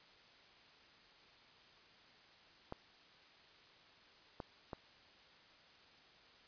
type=clicks; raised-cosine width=1 ms; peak=-29 dBFS; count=3; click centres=2.724 / 4.402 / 4.732 s; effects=white hiss -63 dBFS RMS until 6.47 s + resampled to 11025 Hz